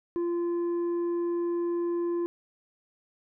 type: tone with tanh clipping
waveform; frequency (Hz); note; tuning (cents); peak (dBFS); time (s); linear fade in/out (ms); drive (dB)
triangle; 344.7; F4; -23; -27; 0.16-2.26; 0; 9
effects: none